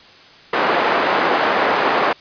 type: band-pass noise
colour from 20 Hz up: white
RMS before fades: -17 dBFS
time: 0.53-2.13 s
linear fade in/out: 5 ms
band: 360 to 1200 Hz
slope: 12 dB/octave
effects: white hiss -44 dBFS RMS until 2.2 s + resampled to 11025 Hz